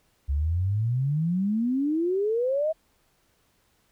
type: exponential sweep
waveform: sine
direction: up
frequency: 67 to 650 Hz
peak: -22 dBFS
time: 0.28-2.73 s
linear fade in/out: 20 ms
effects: pink hiss -67 dBFS RMS until 3.91 s